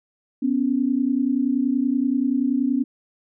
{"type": "tone pair together", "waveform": "sine", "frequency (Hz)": [248.8, 279.3], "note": ["B3", "C#4"], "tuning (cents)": [13, 13], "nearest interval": "major second", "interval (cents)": 200, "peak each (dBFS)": -21, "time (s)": [0.42, 2.84], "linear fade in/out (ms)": 10, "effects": []}